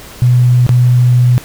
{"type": "tone with dropouts", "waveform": "sine", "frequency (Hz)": 123.47, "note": "B2", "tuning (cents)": 0, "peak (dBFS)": -5, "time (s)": [0.22, 1.38], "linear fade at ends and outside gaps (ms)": 0, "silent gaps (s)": [0.665, 0.692], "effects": ["pink hiss -33 dBFS RMS until 1.44 s"]}